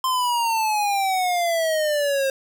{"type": "exponential sweep", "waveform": "square", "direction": "down", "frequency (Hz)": [1046.5, 533], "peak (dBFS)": -20, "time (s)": [0.04, 2.3], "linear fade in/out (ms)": 2, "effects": []}